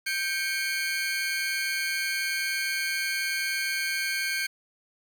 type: tone cluster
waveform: 40% pulse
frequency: 1572 / 2203 / 2390 / 4247 / 4567 Hz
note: G6 / C#7 / D7 / C8 / D8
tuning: +4 / -11 / +30 / +25 / -49 cents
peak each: -29 / -31 / -36 / -37 / -36 dBFS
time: 0.06-4.47 s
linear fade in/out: 10 ms
effects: 9-bit